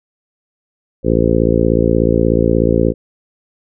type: harmonic tone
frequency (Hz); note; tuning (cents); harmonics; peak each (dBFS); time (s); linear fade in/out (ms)
56.6; A1; +50; 1 / 2 / 3 / 4 / 5 / 6 / 7 / 8 / 9; -19 / -19 / -19 / -19 / -19 / -19 / -19 / -19 / -19; 1.03-2.94; 50
effects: none